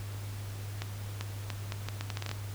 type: accelerating click train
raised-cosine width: 0.2 ms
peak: -18 dBFS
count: 12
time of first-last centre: 0.82-2.314 s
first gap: 390 ms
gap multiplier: 0.75
effects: added 101 Hz sine -37 dBFS peak until 2.54 s + pink hiss -48 dBFS RMS until 2.54 s